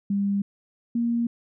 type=tone pair in turn; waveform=sine; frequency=200 / 234.9 Hz; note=G3 / A#3; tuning=+35 / +13 cents; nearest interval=minor third; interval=278 cents; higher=second; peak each=-21 / -21 dBFS; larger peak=neither; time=0.1-0.42 / 0.95-1.27 s; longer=neither; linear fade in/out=5 ms; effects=none